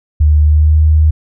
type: tone with pitch glide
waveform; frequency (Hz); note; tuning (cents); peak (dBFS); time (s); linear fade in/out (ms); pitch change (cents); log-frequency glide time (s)
sine; 75.4 to 77.48; D2 to D#2; +46 to -7; -5; 0.2-1.11; 10; +47; 0.43-0.8
effects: none